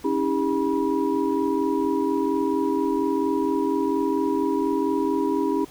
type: tone cluster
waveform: sine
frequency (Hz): 276.6 / 320.9 / 402.1 / 970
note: C#4 / E4 / G4 / B5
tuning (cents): -4 / -46 / +44 / -31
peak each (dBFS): -25 / -25 / -25 / -29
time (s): 0.04-5.65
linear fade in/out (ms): 10
effects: pink hiss -48 dBFS RMS until 5.7 s